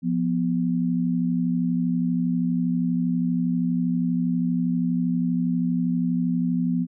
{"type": "tone pair together", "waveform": "sine", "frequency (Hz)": [174.61, 247.1], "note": ["F3", "B3"], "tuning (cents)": [0, 1], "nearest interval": "tritone", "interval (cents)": 601, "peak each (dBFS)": -23, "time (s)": [0.02, 6.87], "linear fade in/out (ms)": 50, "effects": []}